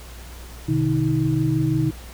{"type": "tone cluster", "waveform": "sine", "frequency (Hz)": [125.7, 151.6, 317.2], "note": ["B2", "D#3", "D#4"], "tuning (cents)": [31, -45, 33], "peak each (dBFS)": -22, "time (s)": [0.68, 1.91], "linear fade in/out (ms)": 10, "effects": ["added 60 Hz sine -37 dBFS peak until 2.13 s", "pink hiss -43 dBFS RMS until 2.13 s"]}